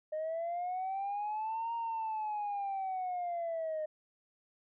sine linear two-way sweep, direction up then down, 612 to 932.3 to 612 Hz, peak -32 dBFS, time 0.12-3.86 s, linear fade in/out 10 ms, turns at 1.74 s, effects tanh soft clip ceiling -31 dBFS

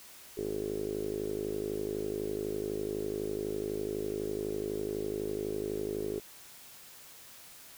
5% pulse tone with low-pass filter, 52 Hz, G#1, 3 cents sharp, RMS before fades -35 dBFS, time 0.37-6.2 s, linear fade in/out 10 ms, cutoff 400 Hz, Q 8.1, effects white hiss -52 dBFS RMS until 7.77 s

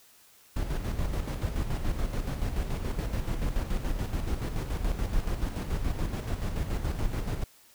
brown noise with tremolo, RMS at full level -28 dBFS, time 0.56-7.44 s, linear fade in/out 5 ms, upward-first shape square, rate 7 Hz, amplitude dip 50%, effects white hiss -58 dBFS RMS until 7.74 s

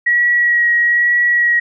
sine tone with vibrato, 1913 Hz, A#6, 44 cents sharp, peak -10 dBFS, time 0.06-1.6 s, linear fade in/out 10 ms, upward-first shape sine, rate 1.1 Hz, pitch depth 14 cents each way, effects none

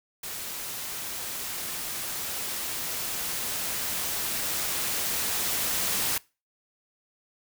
white noise with level ramp, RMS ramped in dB -36 to -27 dBFS, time 0.23-6.18 s, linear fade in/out 5 ms, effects noise-tail reverb RT60 0.3 s tail -23 dB re dry

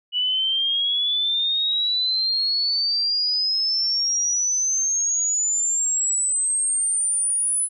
sine exponential sweep, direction up, 2941 to 10090 Hz, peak -19 dBFS, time 0.12-7.69 s, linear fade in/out 50 ms, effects none

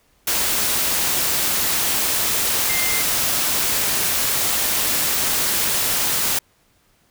sine tone in noise, 2093 Hz, C7, in tune, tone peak -25 dBFS, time 2.69-3.02 s, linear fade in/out 5 ms, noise white, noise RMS -20 dBFS, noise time 0.27-6.39 s, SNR -8 dB, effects pink hiss -60 dBFS RMS until 7.1 s

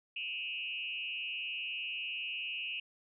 sine tone with frequency modulation, 2708 Hz, E7, 46 cents sharp, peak -36 dBFS, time 0.16-2.8 s, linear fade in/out 5 ms, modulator 137 Hz, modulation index 1.6, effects none

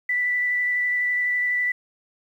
sine tone with vibrato, 1975.5 Hz, B6, in tune, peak -20 dBFS, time 0.09-1.72 s, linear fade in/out 5 ms, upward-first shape square, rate 12 Hz, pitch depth 8 cents each way, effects 9-bit

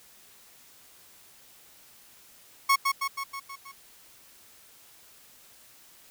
30% pulse tone with echo, 1100 Hz, C#6, 14 cents flat, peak -16 dBFS, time 2.69-2.76 s, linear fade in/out 10 ms, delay 160 ms, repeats 6, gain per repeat -4 dB, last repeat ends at 3.72 s, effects white hiss -55 dBFS RMS until 6.1 s

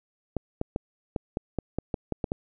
clicks, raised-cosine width 2 ms, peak -14 dBFS, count 11, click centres 0.367 / 0.614 / 0.761 / 1.162 / 1.371 / 1.587 / 1.786 / 1.942 / 2.123 / 2.242 / 2.319 s, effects none

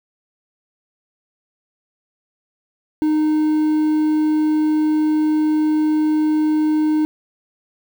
triangle tone with quantisation, 307.8 Hz, D#4, 19 cents flat, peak -12 dBFS, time 3.02-7.05 s, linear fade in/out 0 ms, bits 7, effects none

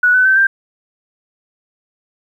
sine tone with pitch steps, 1470 / 1506.1 / 1543.1 / 1581 Hz, F#6 / F#6 / G6 / G6, -12 / +30 / -28 / +14 cents, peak -8 dBFS, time 0.03-0.47 s, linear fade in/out 5 ms, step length 110 ms, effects 8-bit

